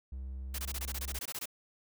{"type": "tone", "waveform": "triangle", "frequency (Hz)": 65.41, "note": "C2", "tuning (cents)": 0, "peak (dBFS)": -36, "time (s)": [0.12, 1.19], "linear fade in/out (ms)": 5}
{"type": "noise bursts", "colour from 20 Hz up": "white", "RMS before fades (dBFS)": -39, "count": 14, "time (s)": [0.54, 1.457], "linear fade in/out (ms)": 5, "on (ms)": 46, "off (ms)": 21}
{"effects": []}